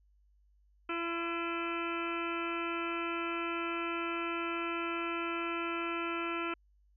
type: harmonic tone with a mistuned harmonic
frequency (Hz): 337.8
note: E4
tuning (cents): +42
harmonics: 1 / 2 / 3 / 4 / 5 / 6 / 7 / 8 / 9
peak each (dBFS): -37 / -46 / -43 / -38 / -49 / -49 / -44 / -42 / -49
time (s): 0.89-6.54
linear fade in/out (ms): 5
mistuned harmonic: 8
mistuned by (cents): -57
effects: added 50 Hz sine -64 dBFS peak until 6.96 s